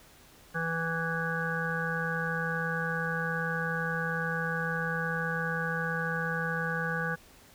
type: harmonic tone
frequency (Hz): 164.81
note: E3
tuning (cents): 0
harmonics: 1 / 3 / 5 / 7 / 9 / 10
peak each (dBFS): -34 / -37 / -41 / -39 / -34 / -35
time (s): 0.54-7.16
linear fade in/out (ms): 20
effects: pink hiss -56 dBFS RMS until 7.54 s